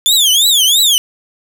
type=tone with vibrato; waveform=sawtooth; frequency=3429 Hz; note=A7; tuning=45 cents flat; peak=-5 dBFS; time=0.06-0.98 s; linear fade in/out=0 ms; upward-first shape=triangle; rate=3 Hz; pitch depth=270 cents each way; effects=none